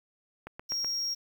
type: click train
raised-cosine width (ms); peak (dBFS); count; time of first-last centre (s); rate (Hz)
0.5; -25; 4; 0.47-0.846; 7.98
type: tone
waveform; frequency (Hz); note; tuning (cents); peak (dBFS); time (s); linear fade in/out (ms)
triangle; 5588; F8; 0; -28; 0.69-1.15; 20
effects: 9-bit